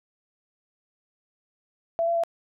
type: tone with pitch steps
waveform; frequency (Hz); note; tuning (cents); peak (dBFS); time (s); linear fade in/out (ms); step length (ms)
sine; 669 / 679 / 673; E5 / F5 / E5; +25 / -49 / +36; -21; 1.99-2.236; 0; 82
effects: none